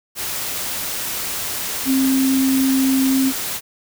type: tone in noise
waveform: sine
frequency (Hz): 265.7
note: C4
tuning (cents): +27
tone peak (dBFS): -14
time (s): 1.85-3.33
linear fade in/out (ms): 50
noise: white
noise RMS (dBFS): -25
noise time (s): 0.15-3.61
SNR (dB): +8
effects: none